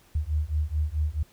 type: beating tone pair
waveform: sine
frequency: 73.9 / 78.5 Hz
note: D2 / D#2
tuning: +11 / +16 cents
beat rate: 4.6 Hz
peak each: -27 dBFS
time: 0.15-1.23 s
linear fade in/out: 5 ms
effects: pink hiss -59 dBFS RMS until 1.32 s